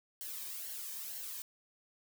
blue noise with flanger, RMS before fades -43 dBFS, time 0.21-1.42 s, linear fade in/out 0 ms, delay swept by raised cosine 0.81 to 1.49 ms, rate 2.1 Hz, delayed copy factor -0.55, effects none

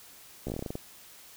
slowing click train, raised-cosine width 2 ms, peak -21 dBFS, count 11, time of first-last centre 0.47-0.754 s, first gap 14 ms, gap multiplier 1.15, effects white hiss -52 dBFS RMS until 1.36 s

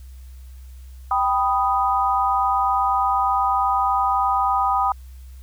sine chord, G augmented, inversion none, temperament equal, 784 / 987.8 / 1244.5 Hz, G5 / B5 / D#6, 0 / 0 / 0 cents, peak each -21 / -22 / -21 dBFS, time 1.11-4.92 s, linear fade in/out 2 ms, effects added 64 Hz sine -37 dBFS peak until 5.42 s + white hiss -57 dBFS RMS until 5.42 s

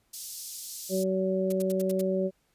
pink high-pass noise, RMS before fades -39 dBFS, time 0.13-1.04 s, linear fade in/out 10 ms, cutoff 4800 Hz, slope 24 dB/octave
harmonic tone, 189 Hz, F#3, 37 cents sharp, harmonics 1 / 2 / 3, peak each -29 / -29 / -29 dBFS, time 0.89-2.31 s, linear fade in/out 50 ms
blue noise bursts, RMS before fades -37 dBFS, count 6, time 1.5-2.014 s, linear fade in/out 5 ms, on 24 ms, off 74 ms
effects pink hiss -71 dBFS RMS until 2.54 s + resampled to 32000 Hz

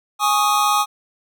square chord, Ab suspended fourth, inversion none, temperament equal, 830.6 / 1108.7 / 1244.5 Hz, Ab5 / Db6 / Eb6, 0 / 0 / 0 cents, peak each -20 / -22 / -19 dBFS, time 0.19-0.86 s, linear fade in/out 50 ms, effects none

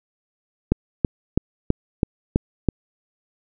click train, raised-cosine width 3 ms, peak -3 dBFS, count 7, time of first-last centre 0.72-2.687 s, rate 3.05 Hz, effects none

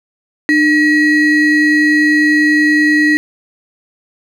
triangle ring-modulated tone, 1108.7 Hz, C#6, in tune, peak -3 dBFS, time 0.49-3.17 s, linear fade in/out 0 ms, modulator 807 Hz, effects none

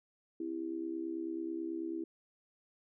sine tone with amplitude modulation, 329.6 Hz, E4, in tune, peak -32 dBFS, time 0.4-2.04 s, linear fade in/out 5 ms, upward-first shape sine, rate 69.2 Hz, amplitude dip 80%, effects none

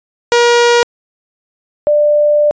sawtooth / sine tone pair in turn, 476.5 / 592.9 Hz, A#4 / D5, +38 / +16 cents, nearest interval major third, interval 378 cents, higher second, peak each -3 / -7 dBFS, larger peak first, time 0.32-0.83 / 1.87-2.51 s, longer second, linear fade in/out 0 ms, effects resampled to 16000 Hz

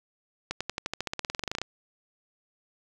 accelerating click train, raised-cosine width 0.2 ms, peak -13 dBFS, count 20, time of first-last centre 0.51-1.616 s, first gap 96 ms, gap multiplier 0.94, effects 8-bit

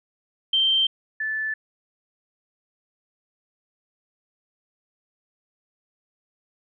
sine tone pair in turn, 3136 / 1747.9 Hz, G7 / A6, 0 / -12 cents, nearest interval minor seventh, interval 1012 cents, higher first, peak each -17 / -24 dBFS, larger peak first, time 0.53-0.87 / 1.2-1.54 s, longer neither, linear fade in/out 5 ms, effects none

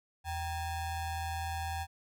square ring-modulated tone, 430.9 Hz, A4, 36 cents flat, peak -32 dBFS, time 0.24-1.87 s, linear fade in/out 50 ms, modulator 349 Hz, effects none

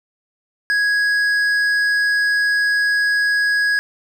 triangle tone with hard clipping, 1661.2 Hz, G#6, in tune, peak -16 dBFS, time 0.7-3.79 s, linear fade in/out 0 ms, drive 10 dB, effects none

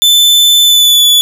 40% pulse tone with pitch glide, 3520 to 3444 Hz, A7 to A7, 0 to -38 cents, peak -3 dBFS, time 0.02-1.21 s, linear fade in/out 0 ms, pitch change -38 cents, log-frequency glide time 0.63-1.07 s, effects none

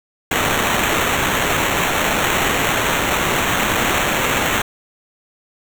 blue noise with sample-and-hold, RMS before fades -18 dBFS, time 0.31-4.62 s, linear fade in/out 5 ms, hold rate 4900 Hz, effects none

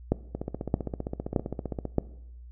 two click trains, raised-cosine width 2 ms, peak -18 / -9 dBFS, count 24 / 4, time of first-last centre 0.35-1.853 / 0.12-1.983 s, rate 15.3 / 1.61 Hz, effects noise-tail reverb RT60 0.8 s tail -19 dB re dry + added 60 Hz sine -43 dBFS peak until 2.51 s

